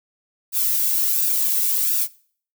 violet noise with flanger, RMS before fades -20 dBFS, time 0.52-2.08 s, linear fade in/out 50 ms, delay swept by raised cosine 0.95 to 1.68 ms, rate 1.4 Hz, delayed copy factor -0.5, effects noise-tail reverb RT60 0.5 s tail -21 dB re dry

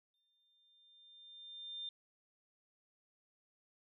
sine tone with exponential growth, 3600 Hz, A7, 39 cents sharp, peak -40 dBFS, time 0.14-1.89 s, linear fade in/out 2 ms, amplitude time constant 380 ms, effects none

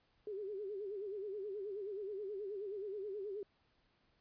sine tone with vibrato, 403.1 Hz, G4, 48 cents sharp, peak -40 dBFS, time 0.27-3.43 s, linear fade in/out 2 ms, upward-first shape sine, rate 9.4 Hz, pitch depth 110 cents each way, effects pink hiss -75 dBFS RMS until 4.2 s + resampled to 11025 Hz

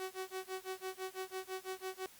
sawtooth tone with tremolo, 376.3 Hz, F#4, 29 cents sharp, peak -34 dBFS, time 0-2.06 s, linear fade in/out 0 ms, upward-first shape sine, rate 6 Hz, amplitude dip 100%, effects white hiss -59 dBFS RMS until 2.19 s + Opus 48 kbps

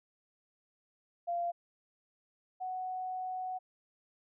sine tone pair in turn, 692 / 742 Hz, F5 / F#5, -16 / +5 cents, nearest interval minor second, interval 121 cents, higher second, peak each -31 / -35 dBFS, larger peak first, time 1.27-1.52 / 2.6-3.59 s, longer second, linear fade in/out 20 ms, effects none

